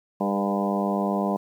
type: harmonic tone with a mistuned harmonic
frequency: 100 Hz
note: G2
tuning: 35 cents sharp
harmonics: 2 / 3 / 4 / 5 / 6 / 7 / 8 / 9 / 10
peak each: -25 / -32 / -32 / -33 / -31 / -31 / -34 / -36 / -33 dBFS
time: 0.2-1.37 s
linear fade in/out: 10 ms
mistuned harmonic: 5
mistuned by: -27 cents
effects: 9-bit